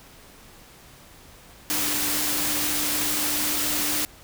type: tone in noise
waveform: sine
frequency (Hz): 297.9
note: D4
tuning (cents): +25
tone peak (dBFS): -34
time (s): 1.7-4.05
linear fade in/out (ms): 0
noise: white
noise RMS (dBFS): -25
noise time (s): 1.7-4.05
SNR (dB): -12
effects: pink hiss -49 dBFS RMS until 4.23 s